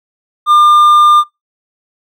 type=tone with hard clipping; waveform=triangle; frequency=1200 Hz; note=D6; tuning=37 cents sharp; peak=-5 dBFS; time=0.46-1.24 s; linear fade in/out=50 ms; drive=7 dB; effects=noise-tail reverb RT60 0.2 s tail -23 dB re dry